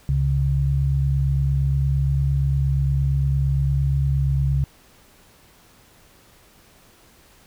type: tone pair together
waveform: sine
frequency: 69.3 / 137.96 Hz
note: C#2 / C#3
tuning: 0 / -8 cents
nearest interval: octave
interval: 1192 cents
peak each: -21 / -19 dBFS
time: 0.09-4.64 s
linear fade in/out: 0 ms
effects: pink hiss -53 dBFS RMS until 7.46 s